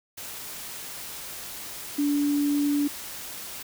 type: tone in noise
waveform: sine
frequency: 288.9 Hz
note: D4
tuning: 28 cents flat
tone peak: -21 dBFS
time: 1.98-2.88 s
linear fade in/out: 10 ms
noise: white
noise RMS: -38 dBFS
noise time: 0.17-3.63 s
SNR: +14 dB
effects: none